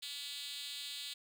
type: tone with high-pass filter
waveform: 5% pulse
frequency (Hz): 285.2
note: C#4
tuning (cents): +49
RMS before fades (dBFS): -44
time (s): 0.02-1.14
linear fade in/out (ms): 10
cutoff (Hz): 3900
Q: 3.1
effects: none